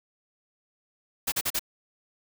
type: noise bursts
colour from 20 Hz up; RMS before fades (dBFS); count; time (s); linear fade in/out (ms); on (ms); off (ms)
white; -27; 4; 1.27-1.594; 10; 51; 40
effects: none